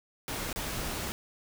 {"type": "noise with dropouts", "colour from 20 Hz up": "pink", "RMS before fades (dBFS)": -35, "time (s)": [0.28, 1.12], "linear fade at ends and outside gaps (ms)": 0, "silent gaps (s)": [0.528, 0.56], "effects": []}